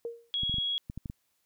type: tone with exponential decay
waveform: sine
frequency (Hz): 467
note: A#4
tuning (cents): +3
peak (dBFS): -30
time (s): 0.05-0.31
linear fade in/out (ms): 1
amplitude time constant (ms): 56
type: tone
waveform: sine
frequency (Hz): 3322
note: G#7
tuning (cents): 0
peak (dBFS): -28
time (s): 0.34-0.78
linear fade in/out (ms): 0
type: clicks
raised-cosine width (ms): 5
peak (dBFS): -25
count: 8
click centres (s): 0.434 / 0.496 / 0.542 / 0.584 / 0.899 / 0.976 / 1.058 / 1.099
effects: white hiss -75 dBFS RMS until 1.45 s